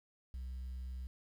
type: tone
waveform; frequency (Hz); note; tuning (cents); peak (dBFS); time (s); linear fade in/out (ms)
sine; 63.7; C2; -46; -38; 0.34-1.07; 0
effects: tanh soft clip ceiling -39 dBFS + 11-bit